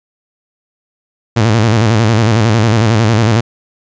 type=tone with vibrato; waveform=sawtooth; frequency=111 Hz; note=A2; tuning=16 cents sharp; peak=-4 dBFS; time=1.36-3.41 s; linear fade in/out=10 ms; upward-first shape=square; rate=11 Hz; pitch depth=91 cents each way; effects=resampled to 16000 Hz